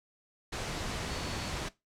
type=tone in noise; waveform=sine; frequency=4435 Hz; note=C#8; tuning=in tune; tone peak=-46 dBFS; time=1.09-1.5 s; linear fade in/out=10 ms; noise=pink; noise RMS=-36 dBFS; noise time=0.52-1.69 s; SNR=-13 dB; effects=noise-tail reverb RT60 0.2 s tail -18 dB re dry + low-pass 7000 Hz 12 dB/octave